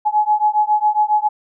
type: beating tone pair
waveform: sine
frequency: 843 / 850.3 Hz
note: G#5 / G#5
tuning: +26 / +41 cents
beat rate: 7.3 Hz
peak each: -16 dBFS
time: 0.05-1.29 s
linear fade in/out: 20 ms
effects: none